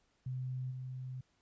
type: tone with level steps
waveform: sine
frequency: 128.5 Hz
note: C3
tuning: 31 cents flat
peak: -36 / -40 dBFS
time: 0.26-1.21 s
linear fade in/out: 5 ms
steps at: 0.7 s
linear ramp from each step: 20 ms
effects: pink hiss -75 dBFS RMS until 1.41 s + resampled to 16000 Hz